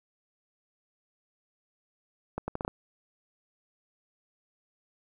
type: accelerating click train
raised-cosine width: 1 ms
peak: -18 dBFS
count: 6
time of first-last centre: 2.38-2.679 s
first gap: 100 ms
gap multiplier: 0.74
effects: 10-bit